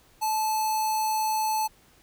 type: tone with notch filter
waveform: square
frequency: 869 Hz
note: A5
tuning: 22 cents flat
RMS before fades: -26 dBFS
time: 0.21-1.68 s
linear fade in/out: 20 ms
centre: 2000 Hz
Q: 0.6
effects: pink hiss -59 dBFS RMS until 2.02 s